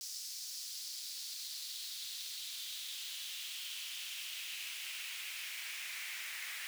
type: noise with high-pass filter sweep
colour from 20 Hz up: pink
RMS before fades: -44 dBFS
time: 0.01-6.67 s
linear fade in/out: 0 ms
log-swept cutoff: 5300 to 2000 Hz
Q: 2.8
effects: none